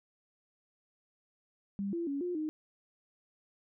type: tone with pitch steps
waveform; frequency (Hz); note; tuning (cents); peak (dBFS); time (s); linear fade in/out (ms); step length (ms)
sine; 198.8 / 339.5 / 280.4 / 355.3 / 309.3; G3 / F4 / C#4 / F4 / D#4; +25 / -49 / +20 / +30 / -10; -32; 1.79-2.49; 0; 140
effects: none